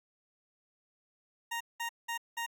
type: tone bursts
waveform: 20% pulse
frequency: 932.3 Hz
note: A#5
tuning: in tune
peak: -29 dBFS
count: 4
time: 1.51-2.464 s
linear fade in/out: 10 ms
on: 96 ms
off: 190 ms
effects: none